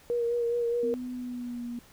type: tone with vibrato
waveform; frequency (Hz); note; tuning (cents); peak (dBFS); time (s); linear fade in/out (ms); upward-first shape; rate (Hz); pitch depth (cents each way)
sine; 473.3; A#4; +26; -25; 0.1-0.94; 0; sine; 4.8; 24
type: tone with pitch glide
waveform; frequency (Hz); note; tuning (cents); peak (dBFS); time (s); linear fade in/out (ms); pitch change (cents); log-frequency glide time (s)
sine; 250.1 to 239.2; B3 to A#3; +22 to +45; -33; 0.83-1.79; 2; -77; 1.14-1.66
effects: pink hiss -56 dBFS RMS until 1.92 s